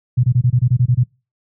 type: tone bursts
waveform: sine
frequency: 123.47 Hz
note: B2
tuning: in tune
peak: -9 dBFS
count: 10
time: 0.17-1.036 s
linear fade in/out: 10 ms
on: 65 ms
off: 24 ms
effects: noise-tail reverb RT60 0.3 s tail -26 dB re dry + high-pass 80 Hz 12 dB/octave